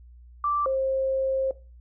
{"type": "tone pair in turn", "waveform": "sine", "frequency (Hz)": [1171, 532], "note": ["D6", "C5"], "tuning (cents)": [-5, 29], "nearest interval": "octave + major second", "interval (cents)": 1366, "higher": "first", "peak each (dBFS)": -22, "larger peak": "neither", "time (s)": [[0.44, 0.66], [0.66, 1.51]], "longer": "second", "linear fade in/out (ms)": 2, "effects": ["noise-tail reverb RT60 0.3 s tail -18 dB re dry", "added 60 Hz sine -46 dBFS peak until 1.8 s"]}